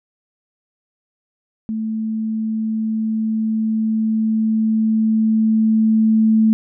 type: tone with level ramp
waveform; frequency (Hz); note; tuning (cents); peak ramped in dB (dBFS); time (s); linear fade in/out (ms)
sine; 220; A3; 0; -20 to -10; 1.69-6.53; 0
effects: none